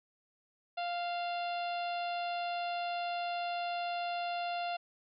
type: harmonic tone with a mistuned harmonic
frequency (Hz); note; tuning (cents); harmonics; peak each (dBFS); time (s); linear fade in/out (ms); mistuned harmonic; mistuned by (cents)
698.5; F5; 0; 1 / 2 / 3 / 4 / 5 / 6 / 7; -34 / -45 / -51 / -44 / -49 / -50 / -57; 0.77-4.77; 10; 4; -22
effects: none

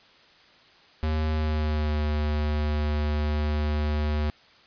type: tone with pitch glide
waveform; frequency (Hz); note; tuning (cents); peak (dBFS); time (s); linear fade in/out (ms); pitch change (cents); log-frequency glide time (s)
square; 77.78 to 75.04; D#2 to D2; 0 to +38; -24; 1.03-4.3; 0; -62; 1.32-2.04
effects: white hiss -55 dBFS RMS until 4.66 s + resampled to 11025 Hz

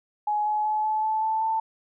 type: tone with pitch steps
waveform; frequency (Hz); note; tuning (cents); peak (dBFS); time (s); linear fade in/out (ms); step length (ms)
sine; 840 / 847.8 / 855.7 / 863.6 / 871.6 / 879.7 / 887.9; G#5 / G#5 / A5 / A5 / A5 / A5 / A5; +19 / +35 / -48 / -33 / -17 / -1 / +15; -22; 0.27-1.6; 5; 190
effects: none

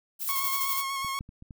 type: noise with tremolo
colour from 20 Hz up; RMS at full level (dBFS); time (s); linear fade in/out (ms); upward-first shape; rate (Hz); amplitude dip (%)
violet; -29; 0.19-0.84; 50; square; 12; 40
type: tone with vibrato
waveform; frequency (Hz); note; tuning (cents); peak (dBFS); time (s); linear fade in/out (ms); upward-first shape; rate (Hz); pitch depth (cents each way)
sawtooth; 1092; C#6; -26; -26; 0.29-1.19; 0; square; 8.2; 19
type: clicks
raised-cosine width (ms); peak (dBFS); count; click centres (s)
5; -31 / -26 / -34 / -34 / -31; 5; 1.047 / 1.209 / 1.291 / 1.424 / 1.508
effects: none

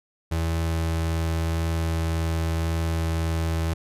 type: tone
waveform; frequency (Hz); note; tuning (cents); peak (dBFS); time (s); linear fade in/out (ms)
35% pulse; 81.9; E2; -11; -21; 0.31-3.74; 10
effects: resampled to 32000 Hz

